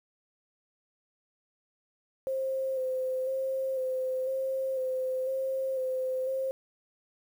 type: tone with vibrato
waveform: sine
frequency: 523.3 Hz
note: C5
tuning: in tune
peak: -28 dBFS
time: 2.27-6.51 s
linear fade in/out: 0 ms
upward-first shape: square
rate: 1 Hz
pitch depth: 22 cents each way
effects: 9-bit